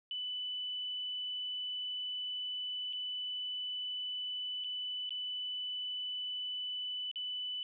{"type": "tone with dropouts", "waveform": "sine", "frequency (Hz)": 2989, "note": "F#7", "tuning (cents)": 17, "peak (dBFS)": -36, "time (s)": [0.11, 7.63], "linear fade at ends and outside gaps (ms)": 1, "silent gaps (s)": [[2.927, 2.932], [4.639, 4.644], [5.093, 5.106], [7.114, 7.158]], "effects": []}